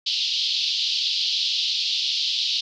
white band-pass noise, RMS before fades -24 dBFS, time 0.06-2.61 s, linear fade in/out 10 ms, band 3000 to 4800 Hz, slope 48 dB/octave, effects none

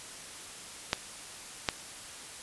clicks, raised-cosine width 0.2 ms, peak -8 dBFS, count 2, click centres 0.931 / 1.688 s, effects white hiss -45 dBFS RMS until 2.42 s + resampled to 24000 Hz

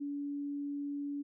sine tone, 285.8 Hz, D4, 47 cents flat, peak -35 dBFS, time 0-1.23 s, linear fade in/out 20 ms, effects none

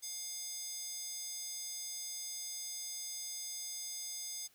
square tone with high-pass filter, 710 Hz, F5, 28 cents sharp, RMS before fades -43 dBFS, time 0.02-4.48 s, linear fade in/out 20 ms, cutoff 5900 Hz, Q 2.5, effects white hiss -68 dBFS RMS until 4.54 s

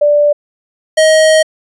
sine / square tone pair in turn, 587.3 / 629.9 Hz, D5 / D#5, 0 / +21 cents, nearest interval minor second, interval 121 cents, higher second, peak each -6 dBFS, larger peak neither, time 0.01-0.33 / 0.97-1.43 s, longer second, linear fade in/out 10 ms, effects resampled to 24000 Hz

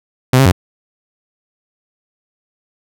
sawtooth tone with pitch steps, 128.2 / 134.9 / 91.2 Hz, C3 / C#3 / F#2, -35 / -47 / -24 cents, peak -3 dBFS, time 0.33-0.519 s, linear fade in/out 5 ms, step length 63 ms, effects none

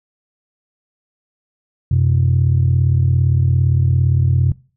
sine tone pair together, 91.1 / 128.66 Hz, F#2 / C3, -26 / -29 cents, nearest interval tritone, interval 597 cents, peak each -13 dBFS, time 1.91-4.52 s, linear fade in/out 5 ms, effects noise-tail reverb RT60 0.4 s tail -23 dB re dry + tanh soft clip ceiling -6 dBFS

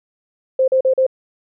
sine tone bursts, 523.3 Hz, C5, in tune, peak -11 dBFS, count 4, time 0.59-1.066 s, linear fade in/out 5 ms, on 89 ms, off 40 ms, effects none

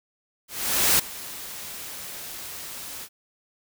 white noise with ADSR envelope, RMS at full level -18 dBFS, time 0.48-3.09 s, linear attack 510 ms, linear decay 9 ms, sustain -19 dB, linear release 64 ms, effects none

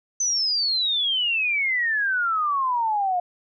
sine exponential sweep, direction down, 6170 to 702 Hz, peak -20 dBFS, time 0.2-3.2 s, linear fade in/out 5 ms, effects none

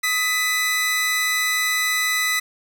sawtooth tone pair together, 1256.1 / 1994 Hz, D#6 / B6, +16 / +16 cents, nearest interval minor sixth, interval 800 cents, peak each -24 / -16 dBFS, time 0.03-2.4 s, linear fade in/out 10 ms, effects none

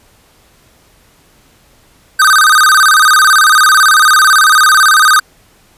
square tone with vibrato, 1382 Hz, F6, 19 cents flat, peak -5 dBFS, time 2.19-5.2 s, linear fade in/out 10 ms, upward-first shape square, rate 18 Hz, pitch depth 190 cents each way, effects pink hiss -48 dBFS RMS until 5.77 s + resampled to 32000 Hz

